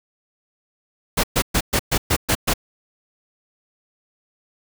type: noise bursts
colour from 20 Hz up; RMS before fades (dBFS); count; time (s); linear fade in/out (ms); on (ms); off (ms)
pink; -18; 8; 1.17-2.538; 10; 66; 120
effects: none